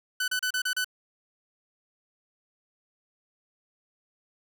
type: tone bursts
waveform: sawtooth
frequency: 1500 Hz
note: F#6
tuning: 23 cents sharp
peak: -22 dBFS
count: 6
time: 0.2-0.845 s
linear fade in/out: 5 ms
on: 80 ms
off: 33 ms
effects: none